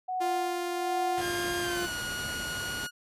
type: tone with tremolo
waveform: sine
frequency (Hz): 740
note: F#5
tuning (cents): 0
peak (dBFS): -27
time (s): 0.08-1.22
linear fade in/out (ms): 10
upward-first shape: sine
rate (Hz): 1.3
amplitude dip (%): 75
type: tone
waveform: sawtooth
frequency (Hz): 350.2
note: F4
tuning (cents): +5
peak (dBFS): -27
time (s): 0.2-1.87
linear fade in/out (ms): 20
type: low-pass noise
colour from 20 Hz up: pink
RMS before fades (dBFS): -39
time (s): 1.17-2.87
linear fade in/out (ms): 10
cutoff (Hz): 12000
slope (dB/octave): 96
type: tone with pitch glide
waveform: sawtooth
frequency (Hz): 1613 to 1445.3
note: G6 to F#6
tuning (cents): +49 to -41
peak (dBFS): -30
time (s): 1.19-2.91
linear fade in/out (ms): 50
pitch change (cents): -190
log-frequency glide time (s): 1.6-1.93
effects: high-pass 60 Hz 12 dB/octave + resampled to 32000 Hz